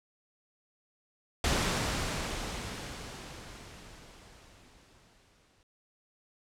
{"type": "noise with exponential decay", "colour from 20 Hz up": "pink", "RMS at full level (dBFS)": -27, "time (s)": [1.44, 5.63], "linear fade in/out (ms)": 2, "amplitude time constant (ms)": 910, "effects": ["low-pass 8000 Hz 12 dB/octave"]}